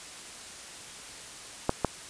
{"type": "clicks", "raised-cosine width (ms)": 1, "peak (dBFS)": -9, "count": 2, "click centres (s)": [1.694, 1.847], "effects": ["white hiss -44 dBFS RMS until 2.09 s", "resampled to 22050 Hz"]}